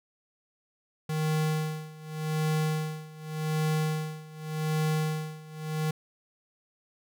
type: tone with tremolo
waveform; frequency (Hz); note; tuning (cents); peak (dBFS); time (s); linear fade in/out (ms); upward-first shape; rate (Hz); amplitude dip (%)
square; 155.56; D#3; 0; -25; 1.09-5.91; 5; sine; 0.86; 90
effects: none